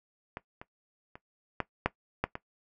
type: clicks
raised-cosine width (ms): 0.5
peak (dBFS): -22 / -28 / -30 / -14 / -10 / -12 / -21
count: 7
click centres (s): 0.371 / 0.615 / 1.155 / 1.603 / 1.86 / 2.24 / 2.354
effects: noise-tail reverb RT60 0.1 s tail -17 dB re dry